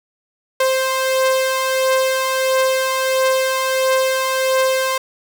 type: beating tone pair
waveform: sawtooth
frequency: 523 / 524.5 Hz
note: C5 / C5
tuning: -1 / +4 cents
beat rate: 1.5 Hz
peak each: -19 / -12 dBFS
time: 0.6-4.98 s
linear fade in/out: 5 ms
effects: none